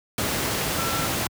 sine tone in noise, 1344 Hz, E6, 33 cents sharp, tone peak -30 dBFS, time 0.78-1.06 s, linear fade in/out 2 ms, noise pink, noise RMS -25 dBFS, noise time 0.18-1.27 s, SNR -8 dB, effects high-pass 80 Hz 12 dB/octave

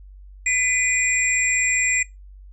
sine tone cluster, 2016 / 2415 / 7520 Hz, B6 / D7 / A#8, +35 / +48 / +14 cents, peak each -22 dBFS, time 0.46-2.03 s, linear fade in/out 5 ms, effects noise-tail reverb RT60 0.2 s tail -22 dB re dry + added 48 Hz sine -40 dBFS peak until 2.52 s

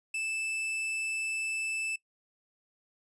45% pulse tone, 2635 Hz, E7, 1 cent flat, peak -31 dBFS, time 0.14-1.96 s, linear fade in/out 5 ms, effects noise-tail reverb RT60 0.1 s tail -21 dB re dry + resampled to 24000 Hz

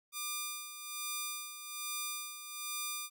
5% pulse tone with tremolo, 1200 Hz, D6, 37 cents sharp, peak -24 dBFS, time 0.12-3.1 s, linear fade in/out 50 ms, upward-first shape sine, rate 1.2 Hz, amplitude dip 65%, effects none

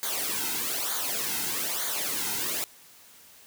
white noise with flanger, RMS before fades -30 dBFS, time 0.03-2.64 s, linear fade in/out 0 ms, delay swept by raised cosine 0.37 to 1.77 ms, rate 1.1 Hz, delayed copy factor -0.75, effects white hiss -53 dBFS RMS until 3.46 s + high-pass 60 Hz 12 dB/octave

